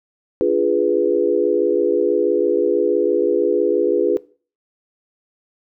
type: chord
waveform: sine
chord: D diminished seventh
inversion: none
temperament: equal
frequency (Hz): 293.7 / 349.2 / 415.3 / 493.9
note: D4 / F4 / Ab4 / Cb5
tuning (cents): 0 / 0 / 0 / 0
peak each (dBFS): -24 / -19 / -18 / -19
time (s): 0.41-4.17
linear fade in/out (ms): 0
effects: noise-tail reverb RT60 0.4 s tail -20 dB re dry